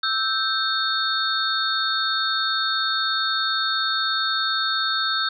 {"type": "tone cluster", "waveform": "sine", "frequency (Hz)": [1315, 1564, 3661, 4362], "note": ["E6", "G6", "A#7", "C#8"], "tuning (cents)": [-5, -4, -32, -29], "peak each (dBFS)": -26, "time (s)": [0.03, 5.29], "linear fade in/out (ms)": 5, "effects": []}